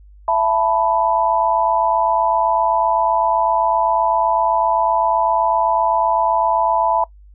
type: chord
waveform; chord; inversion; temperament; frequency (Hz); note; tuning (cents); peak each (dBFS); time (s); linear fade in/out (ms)
sine; E suspended fourth; none; equal with one note detuned; 668.5 / 880 / 987.8; E5 / A5 / B5; +24 / 0 / 0; -19 / -18 / -18; 0.28-7.04; 2
effects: noise-tail reverb RT60 0.1 s tail -21 dB re dry + added 50 Hz sine -41 dBFS peak until 7.34 s